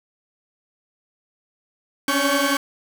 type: tone cluster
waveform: sawtooth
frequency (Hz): 273.4 / 284.5 / 567 / 1108 / 1547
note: C#4 / C#4 / C#5 / C#6 / G6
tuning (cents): -24 / +45 / +39 / -1 / -23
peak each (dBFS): -21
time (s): 2.08-2.57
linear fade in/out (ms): 2
effects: none